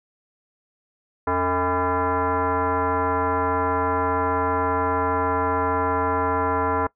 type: tone with frequency modulation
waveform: sine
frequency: 277.6 Hz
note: C#4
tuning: 3 cents sharp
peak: -19 dBFS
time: 1.27-6.87 s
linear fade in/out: 5 ms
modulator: 363 Hz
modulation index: 3.2
effects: noise-tail reverb RT60 0.1 s tail -21 dB re dry